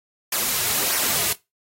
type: noise with flanger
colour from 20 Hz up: white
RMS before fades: -22 dBFS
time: 0.32-1.33 s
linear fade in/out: 5 ms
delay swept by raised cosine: 0.25 to 3.85 ms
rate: 1.6 Hz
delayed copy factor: -0.6
effects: noise-tail reverb RT60 0.2 s tail -19 dB re dry + AAC 48 kbps